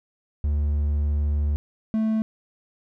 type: tone pair in turn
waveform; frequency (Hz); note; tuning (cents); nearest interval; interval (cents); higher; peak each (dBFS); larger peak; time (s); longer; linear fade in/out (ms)
triangle; 73.42 / 219.6; D2 / A3; 0 / -3; octave + perfect fifth; 1897; second; -18; neither; 0.44-1.56 / 1.94-2.22; first; 0
effects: none